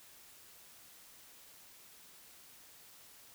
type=silence; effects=white hiss -58 dBFS RMS until 3.34 s